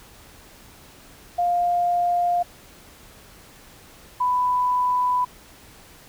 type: tone pair in turn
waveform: sine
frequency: 703 / 994.2 Hz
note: F5 / B5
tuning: +11 / +11 cents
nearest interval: tritone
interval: 600 cents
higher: second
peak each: -18 dBFS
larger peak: neither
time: 1.38-2.43 / 4.2-5.25 s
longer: neither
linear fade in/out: 10 ms
effects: pink hiss -48 dBFS RMS until 6.08 s